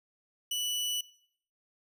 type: tone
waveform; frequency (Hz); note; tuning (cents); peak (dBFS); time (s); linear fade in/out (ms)
sawtooth; 2960; F#7; 0; -27; 0.51-1.01; 5
effects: noise-tail reverb RT60 0.6 s tail -19 dB re dry